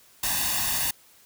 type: noise with comb filter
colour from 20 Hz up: white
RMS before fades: -26 dBFS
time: 0.23-0.91 s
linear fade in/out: 5 ms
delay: 1.1 ms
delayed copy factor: +0.8
effects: white hiss -56 dBFS RMS until 1.25 s